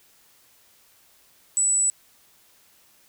sine tone, 7902 Hz, B8, in tune, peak -18 dBFS, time 1.57-1.9 s, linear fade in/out 0 ms, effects white hiss -58 dBFS RMS until 3.08 s

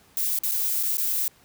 violet noise with dropouts, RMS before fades -25 dBFS, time 0.17-1.28 s, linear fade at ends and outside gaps 1 ms, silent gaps 0.389-0.435 / 0.513-0.518 / 0.829-0.833 / 0.971-0.981 s, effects pink hiss -57 dBFS RMS until 1.44 s + high-pass 60 Hz 12 dB/octave

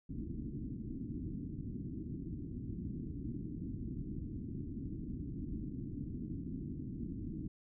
white low-pass noise, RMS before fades -42 dBFS, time 0.09-7.48 s, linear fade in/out 5 ms, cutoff 310 Hz, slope 48 dB/octave, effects none

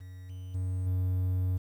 triangle tone with level steps, 92 Hz, F#2, 9 cents flat, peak -40 / -36 / -27 / -24 dBFS, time 0-1.58 s, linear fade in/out 10 ms, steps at 0.29 / 0.54 / 0.86 s, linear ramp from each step 10 ms, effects 10-bit

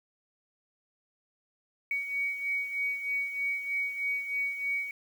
sine beating tone pair, 2248 / 2251.2 Hz, C#7 / C#7, +24 / +26 cents, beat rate 3.2 Hz, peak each -30 / -37 dBFS, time 1.91-4.91 s, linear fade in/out 2 ms, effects 9-bit

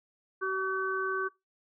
harmonic tone, 380.9 Hz, G4, 50 cents flat, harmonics 1 / 3 / 4, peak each -33 / -33 / -33 dBFS, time 0.41-1.29 s, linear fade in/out 20 ms, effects noise-tail reverb RT60 0.2 s tail -21 dB re dry

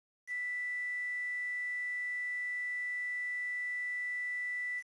sine tone with quantisation, 1975.5 Hz, B6, in tune, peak -34 dBFS, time 0.27-4.83 s, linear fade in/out 50 ms, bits 9, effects resampled to 22050 Hz

